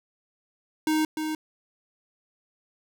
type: tone with echo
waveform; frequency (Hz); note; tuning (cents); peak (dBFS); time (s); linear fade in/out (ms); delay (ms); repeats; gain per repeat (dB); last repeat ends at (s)
square; 311.1; D#4; 0; -22; 0.87-1.05; 2; 300; 1; -6; 1.35
effects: none